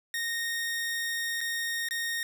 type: tone with dropouts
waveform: sawtooth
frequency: 1854 Hz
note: A#6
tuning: 10 cents flat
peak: -26 dBFS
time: 0.14-2.23 s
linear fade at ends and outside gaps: 1 ms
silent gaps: 1.407-1.412 / 1.887-1.909 s
effects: none